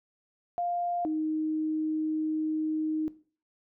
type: tone pair in turn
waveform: sine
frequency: 700 / 311.8 Hz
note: F5 / D#4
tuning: +4 / +4 cents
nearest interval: octave + major second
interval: 1400 cents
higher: first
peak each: -27 dBFS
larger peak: neither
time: 0.58-1.05 / 1.05-3.08 s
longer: second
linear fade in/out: 0 ms
effects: noise-tail reverb RT60 0.4 s tail -17 dB re dry